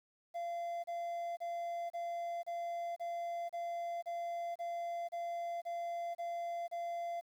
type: tone bursts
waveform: triangle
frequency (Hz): 687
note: F5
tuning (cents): -29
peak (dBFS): -35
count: 13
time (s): 0.34-7.212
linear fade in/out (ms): 20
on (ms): 500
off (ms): 31
effects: 11-bit